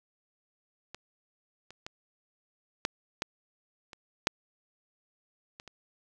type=clicks; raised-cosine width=0.2 ms; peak=-24 / -30 / -22 / -10 / -13 / -28 / -6 / -27 / -29 dBFS; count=9; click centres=0.946 / 1.706 / 1.865 / 2.851 / 3.221 / 3.932 / 4.271 / 5.599 / 5.677 s; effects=none